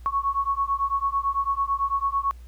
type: beating tone pair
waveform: sine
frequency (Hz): 1103 / 1112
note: C#6 / C#6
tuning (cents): -9 / +5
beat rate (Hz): 9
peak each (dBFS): -25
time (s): 0.06-2.31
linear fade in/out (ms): 0
effects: added 60 Hz sine -40 dBFS peak until 2.47 s + pink hiss -60 dBFS RMS until 2.47 s